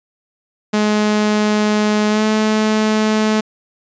sawtooth tone with pitch glide, 211.3 to 215.9 Hz, G#3 to A3, +30 to -33 cents, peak -9 dBFS, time 0.73-3.41 s, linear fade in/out 10 ms, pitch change +37 cents, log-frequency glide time 2.09-2.23 s, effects resampled to 16000 Hz

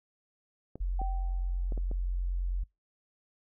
clicks, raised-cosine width 2 ms, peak -28 dBFS, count 5, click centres 0.756 / 1.016 / 1.722 / 1.777 / 1.914 s
sine tone, 44.59 Hz, F1, 37 cents sharp, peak -28 dBFS, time 0.8-2.64 s, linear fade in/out 10 ms
sine tone with exponential decay, 773 Hz, G5, 24 cents flat, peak -34 dBFS, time 0.99-1.73 s, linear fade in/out 5 ms, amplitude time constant 160 ms
effects noise-tail reverb RT60 0.2 s tail -25 dB re dry

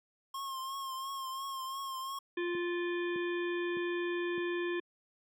square tone with vibrato, 1072 Hz, C6, 42 cents sharp, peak -38 dBFS, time 0.34-2.19 s, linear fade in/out 5 ms, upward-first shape triangle, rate 2.9 Hz, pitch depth 48 cents each way
harmonic tone, 349.2 Hz, F4, in tune, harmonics 1 / 3 / 5 / 7 / 9 / 10, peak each -32 / -45 / -41 / -46 / -52 / -52 dBFS, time 2.37-4.8 s, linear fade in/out 5 ms
click train, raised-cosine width 3 ms, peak -29 dBFS, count 4, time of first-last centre 2.55-4.379 s, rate 1.64 Hz
effects high-pass 200 Hz 12 dB/octave

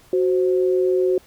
sine tone pair together, 370 / 522.4 Hz, F#4 / C5, 0 / -3 cents, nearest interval tritone, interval 597 cents, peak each -16 / -24 dBFS, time 0.13-1.18 s, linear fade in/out 2 ms, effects pink hiss -52 dBFS RMS until 1.26 s

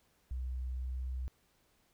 sine tone with pitch glide, 63.3 to 63.85 Hz, B1 to C2, +43 to -42 cents, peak -35 dBFS, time 0.31-1.28 s, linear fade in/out 0 ms, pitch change +15 cents, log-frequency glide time 0.75-1.04 s, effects pink hiss -72 dBFS RMS until 1.93 s

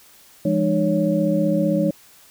sine tone cluster, 170.1 / 205.5 / 304 / 558 Hz, F3 / G#3 / D#4 / C#5, -45 / -18 / -40 / +11 cents, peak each -22 dBFS, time 0.45-1.91 s, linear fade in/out 5 ms, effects white hiss -50 dBFS RMS until 2.3 s

